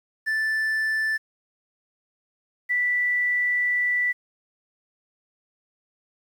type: tone pair in turn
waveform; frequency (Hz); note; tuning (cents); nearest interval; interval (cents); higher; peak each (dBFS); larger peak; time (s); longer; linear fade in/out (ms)
triangle / sine; 1760 / 1969.3; A6 / B6; 0 / -5; major second; 195; second; -20; neither; 0.26-1.18 / 2.69-4.13; second; 20
effects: 9-bit